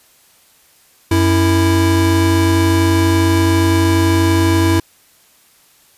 square tone pair together, 92.5 / 329.6 Hz, F#2 / E4, 0 / 0 cents, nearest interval octave + minor seventh, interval 2200 cents, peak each -14 dBFS, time 1.11-4.8 s, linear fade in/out 5 ms, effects white hiss -51 dBFS RMS until 5.97 s + resampled to 32000 Hz

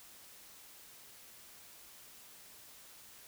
silence, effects white hiss -56 dBFS RMS until 3.27 s

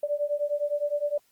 sine beating tone pair, 580 / 589.8 Hz, D5 / D5, -22 / +7 cents, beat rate 9.8 Hz, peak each -28 dBFS, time 0.03-1.18 s, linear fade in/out 5 ms, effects white hiss -66 dBFS RMS until 1.31 s + Opus 32 kbps

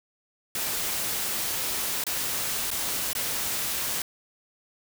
white noise with dropouts, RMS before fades -29 dBFS, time 0.55-4.02 s, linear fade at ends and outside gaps 2 ms, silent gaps 2.039-2.066 / 2.705-2.713 / 3.132-3.151 s, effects none

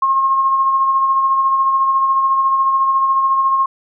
sine tone with tremolo, 1075 Hz, C6, 47 cents sharp, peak -10 dBFS, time 0.02-3.66 s, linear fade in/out 5 ms, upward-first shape sine, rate 14 Hz, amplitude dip 35%, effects none

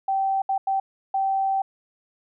sine tone bursts at uneven times, 776 Hz, G5, 18 cents flat, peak -20 dBFS, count 4, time 0.08-0.42 / 0.49-0.58 / 0.67-0.8 / 1.14-1.62 s, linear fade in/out 5 ms, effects none

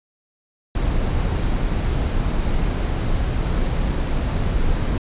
brown noise, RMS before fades -20 dBFS, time 0.75-4.98 s, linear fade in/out 2 ms, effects resampled to 8000 Hz

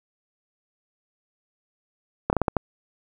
slowing click train, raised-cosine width 1 ms, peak -6 dBFS, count 6, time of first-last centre 2.3-2.567 s, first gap 29 ms, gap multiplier 1.31, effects 8-bit

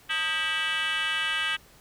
sine tone with frequency modulation, 2289 Hz, D7, 45 cents flat, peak -22 dBFS, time 0.09-1.57 s, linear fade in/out 20 ms, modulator 347 Hz, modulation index 2.9, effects tanh soft clip ceiling -24 dBFS + pink hiss -55 dBFS RMS until 1.8 s

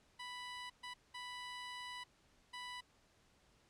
15% pulse tone bursts at uneven times, 989 Hz, B5, 2 cents sharp, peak -39 dBFS, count 4, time 0.19-0.7 / 0.83-0.94 / 1.14-2.04 / 2.53-2.81 s, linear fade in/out 10 ms, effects pink hiss -71 dBFS RMS until 3.69 s + low-pass 8000 Hz 12 dB/octave

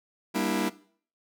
sawtooth chord, E half-diminished seventh, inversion first, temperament just, 197.78 / 237.3 / 296.7 / 329.6 Hz, G3 / Bb3 / D4 / E4, +16 / +31 / +18 / 0 cents, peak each -27 dBFS, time 0.34-0.7 s, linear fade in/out 20 ms, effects noise-tail reverb RT60 0.5 s tail -19 dB re dry

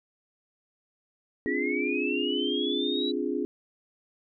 sine chord, D half-diminished seventh, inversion third, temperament equal, 261.6 / 293.7 / 349.2 / 415.3 Hz, C4 / D4 / F4 / Ab4, 0 / 0 / 0 / 0 cents, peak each -32 dBFS, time 1.46-3.45 s, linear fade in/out 0 ms
sine linear sweep, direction up, 1882 to 3951 Hz, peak -30 dBFS, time 1.46-3.12 s, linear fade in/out 20 ms
effects none

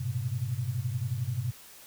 sine tone cluster, 99.5 / 118.2 / 129.7 Hz, G2 / A#2 / C3, +26 / +24 / -15 cents, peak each -35 / -33 / -32 dBFS, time 0-1.52 s, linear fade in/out 10 ms, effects white hiss -51 dBFS RMS until 1.86 s

